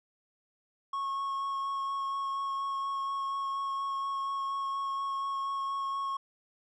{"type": "tone with vibrato", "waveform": "triangle", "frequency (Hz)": 1096, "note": "C#6", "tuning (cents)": -20, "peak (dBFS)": -29, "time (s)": [0.93, 6.17], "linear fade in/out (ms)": 5, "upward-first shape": "sine", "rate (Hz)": 4.2, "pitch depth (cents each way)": 10, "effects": ["resampled to 24000 Hz"]}